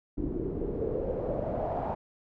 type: noise with low-pass filter sweep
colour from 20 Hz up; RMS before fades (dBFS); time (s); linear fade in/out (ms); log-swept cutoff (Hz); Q
pink; -32; 0.17-1.95; 10; 310 to 790; 4.8
effects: none